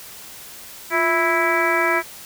harmonic tone with a mistuned harmonic, 329.6 Hz, E4, in tune, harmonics 1 / 2 / 3 / 4 / 5 / 6 / 7, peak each -24 / -24 / -24 / -24 / -24 / -24 / -24 dBFS, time 0.9-2.03 s, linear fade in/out 50 ms, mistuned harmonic 1, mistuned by +97 cents, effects white hiss -39 dBFS RMS until 2.25 s

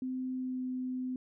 sine tone with pitch glide, 257.2 to 255 Hz, C4 to C4, -30 to -44 cents, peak -33 dBFS, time 0.02-1.16 s, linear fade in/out 2 ms, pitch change -14 cents, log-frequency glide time 0.33-0.63 s, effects none

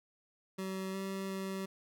25% pulse tone with pitch steps, 190.1 / 193.2 / 192.1 Hz, F#3 / G3 / G3, +47 / -25 / -35 cents, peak -33 dBFS, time 0.58-1.66 s, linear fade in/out 10 ms, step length 360 ms, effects none

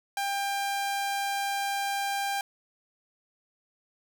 sawtooth tone, 796 Hz, G5, 26 cents sharp, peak -24 dBFS, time 0.17-2.41 s, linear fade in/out 2 ms, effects none

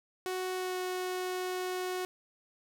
sawtooth tone with pitch glide, 370 to 367 Hz, F#4 to F#4, 0 to -14 cents, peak -29 dBFS, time 0.26-2.05 s, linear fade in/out 0 ms, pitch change -14 cents, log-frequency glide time 0.55-0.77 s, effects none

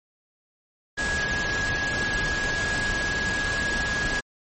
sine tone in noise, 1661.2 Hz, G#6, in tune, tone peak -25 dBFS, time 0.97-4.21 s, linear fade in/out 20 ms, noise pink, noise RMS -29 dBFS, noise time 0.97-4.21 s, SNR +1 dB, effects MP3 32 kbps

